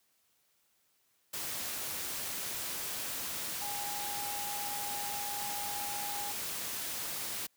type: tone in noise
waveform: sine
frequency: 820 Hz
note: G#5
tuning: 22 cents flat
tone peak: -40 dBFS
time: 3.61-6.32 s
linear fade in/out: 10 ms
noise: white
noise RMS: -38 dBFS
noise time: 1.33-7.47 s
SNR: -5 dB
effects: white hiss -73 dBFS RMS until 7.56 s + high-pass 60 Hz 12 dB/octave